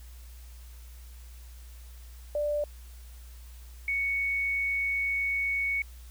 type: tone pair in turn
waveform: sine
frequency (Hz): 590 / 2223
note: D5 / C#7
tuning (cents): +8 / +4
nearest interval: octave + major seventh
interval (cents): 2296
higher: second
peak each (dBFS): -26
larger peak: neither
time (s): 2.35-2.64 / 3.88-5.82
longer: second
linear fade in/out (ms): 2
effects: added 60 Hz sine -44 dBFS peak until 6.1 s + white hiss -57 dBFS RMS until 6.1 s